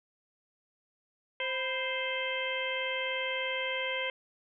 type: harmonic tone with a mistuned harmonic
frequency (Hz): 523.3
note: C5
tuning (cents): 0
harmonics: 1 / 2 / 3 / 4 / 5 / 6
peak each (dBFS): -36 / -41 / -41 / -35 / -39 / -38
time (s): 1.4-4.1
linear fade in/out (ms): 2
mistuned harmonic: 2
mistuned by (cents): -85
effects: none